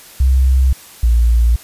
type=tone pair in turn; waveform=sine; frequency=65.41 / 58.27 Hz; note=C2 / A#1; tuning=0 / 0 cents; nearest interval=major second; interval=200 cents; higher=first; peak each=-8 dBFS; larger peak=neither; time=0.2-0.73 / 1.03-1.56 s; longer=neither; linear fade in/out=5 ms; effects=white hiss -39 dBFS RMS until 1.63 s + resampled to 32000 Hz